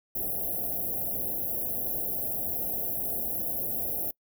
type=band-stop noise; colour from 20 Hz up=white; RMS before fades=-31 dBFS; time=0.15-4.11 s; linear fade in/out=5 ms; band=770 to 11000 Hz; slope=96 dB/octave; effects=noise-tail reverb RT60 0.1 s tail -24 dB re dry